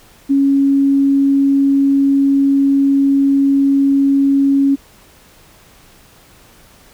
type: tone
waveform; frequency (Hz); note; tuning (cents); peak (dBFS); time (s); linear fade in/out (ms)
sine; 276.4; C#4; -5; -9; 0.29-4.76; 20
effects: pink hiss -46 dBFS RMS until 6.93 s